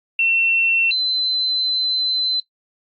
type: tone pair in turn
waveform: sine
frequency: 2705 / 4053 Hz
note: E7 / B7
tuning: +44 / +44 cents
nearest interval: perfect fifth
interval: 700 cents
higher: second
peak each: -15 / -17 dBFS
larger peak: first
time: 0.19-0.91 / 0.91-2.4 s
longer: second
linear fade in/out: 2 ms
effects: noise-tail reverb RT60 0.1 s tail -18 dB re dry + AAC 48 kbps

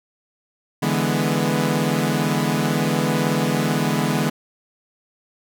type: chord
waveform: sawtooth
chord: E dominant seventh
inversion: third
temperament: equal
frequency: 146.83 / 164.81 / 207.7 / 246.9 Hz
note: D3 / E3 / G#3 / B3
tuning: 0 / 0 / 0 / 0 cents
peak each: -20 dBFS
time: 0.82-4.3 s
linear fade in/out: 10 ms
effects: none

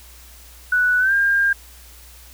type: tone with pitch glide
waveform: sine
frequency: 1480 to 1604.7 Hz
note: F#6 to G6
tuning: 0 to +40 cents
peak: -14 dBFS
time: 0.72-1.53 s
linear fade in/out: 5 ms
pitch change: +140 cents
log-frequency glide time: 0.99-1.13 s
effects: added 60 Hz sine -44 dBFS peak until 2.33 s + white hiss -46 dBFS RMS until 2.33 s

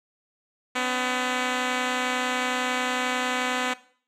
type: tone pair together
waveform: 5% pulse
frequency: 251.8 / 282.9 Hz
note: B3 / C#4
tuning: +34 / +35 cents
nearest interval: major second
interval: 201 cents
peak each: -13 / -23 dBFS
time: 0.75-3.74 s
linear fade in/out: 10 ms
effects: noise-tail reverb RT60 0.5 s tail -18 dB re dry + low-pass 7000 Hz 12 dB/octave

